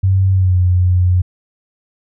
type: tone with pitch glide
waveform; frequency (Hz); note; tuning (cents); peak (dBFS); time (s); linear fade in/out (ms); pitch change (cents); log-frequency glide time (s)
sine; 95.4 to 90.31; G2 to F#2; -47 to -41; -9; 0.03-1.22; 10; -94; 0.32-0.57
effects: none